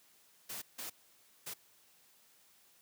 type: noise bursts at uneven times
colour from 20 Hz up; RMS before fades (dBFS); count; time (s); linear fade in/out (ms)
white; -43; 3; 0.49-0.62 / 0.78-0.9 / 1.46-1.54; 10
effects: white hiss -66 dBFS RMS until 2.81 s + high-pass 100 Hz 12 dB/octave